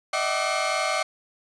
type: tone cluster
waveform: 30% pulse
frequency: 609 / 653 / 756 / 1167 / 2149 Hz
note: D#5 / E5 / F#5 / D6 / C7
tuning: -37 / -17 / +37 / -11 / +46 cents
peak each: -27 dBFS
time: 0.13-1.03 s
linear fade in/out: 5 ms
effects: resampled to 22050 Hz + 9-bit